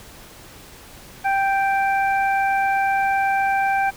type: harmonic tone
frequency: 784 Hz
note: G5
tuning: in tune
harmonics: 1 / 2 / 3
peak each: -18 / -24 / -28 dBFS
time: 1.24-3.91 s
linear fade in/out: 20 ms
effects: pink hiss -43 dBFS RMS until 3.96 s